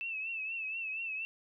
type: tone with vibrato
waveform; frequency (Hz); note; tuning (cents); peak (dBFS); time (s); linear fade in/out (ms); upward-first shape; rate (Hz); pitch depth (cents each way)
sine; 2637; E7; 0; -35; 0.01-1.25; 0; triangle; 4.2; 77
effects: none